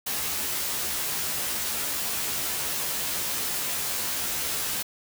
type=noise with comb filter; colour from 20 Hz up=white; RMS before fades=-29 dBFS; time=0.06-4.83 s; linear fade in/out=10 ms; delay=14 ms; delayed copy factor=+0.85; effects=none